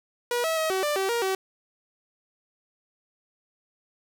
sawtooth tone with pitch steps, 482.5 / 647 / 636 / 379.3 / 592 / 385.1 / 470.6 / 381.5 Hz, B4 / E5 / D#5 / F#4 / D5 / G4 / A#4 / G4, -40 / -32 / +38 / +43 / +14 / -31 / +16 / -47 cents, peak -20 dBFS, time 0.31-1.35 s, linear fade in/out 2 ms, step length 130 ms, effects none

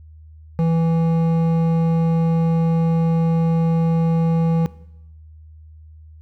triangle tone with hard clipping, 164.81 Hz, E3, in tune, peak -17 dBFS, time 0.59-4.66 s, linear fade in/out 0 ms, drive 14 dB, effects noise-tail reverb RT60 0.9 s tail -19 dB re dry + added 78 Hz sine -40 dBFS peak until 6.21 s

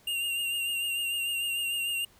square tone with vibrato, 2794 Hz, F7, in tune, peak -29 dBFS, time 0.07-2.05 s, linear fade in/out 5 ms, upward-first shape triangle, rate 6.7 Hz, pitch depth 39 cents each way, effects pink hiss -60 dBFS RMS until 2.19 s

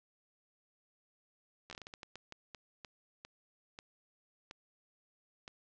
slowing click train, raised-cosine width 0.2 ms, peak -29 dBFS, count 17, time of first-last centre 1.7-5.479 s, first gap 12 ms, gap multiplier 1.34, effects low-pass 7000 Hz 12 dB/octave

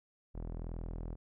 sawtooth tone with low-pass filter, 41.2 Hz, E1, in tune, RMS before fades -41 dBFS, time 0.34-1.16 s, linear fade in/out 20 ms, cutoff 680 Hz, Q 0.72, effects none

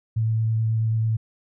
sine tone with vibrato, 111.5 Hz, A2, 23 cents sharp, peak -19 dBFS, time 0.16-1.17 s, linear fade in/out 10 ms, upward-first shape triangle, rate 9.2 Hz, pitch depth 15 cents each way, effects none

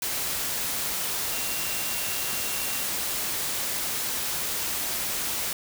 sine tone in noise, 2755 Hz, F7, 24 cents flat, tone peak -39 dBFS, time 1.32-2.83 s, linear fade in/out 2 ms, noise white, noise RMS -29 dBFS, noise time 0.02-5.53 s, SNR -13 dB, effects none

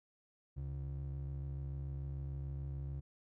triangle ring-modulated tone, 103.83 Hz, G#2, in tune, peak -34 dBFS, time 0.56-3.01 s, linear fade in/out 20 ms, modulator 33.4 Hz, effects none

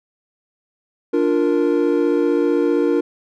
triangle chord, Bb major, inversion first, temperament equal, 293.7 / 349.2 / 466.2 Hz, D4 / F4 / Bb4, 0 / 0 / 0 cents, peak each -17 dBFS, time 1.13-3.01 s, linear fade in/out 10 ms, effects none

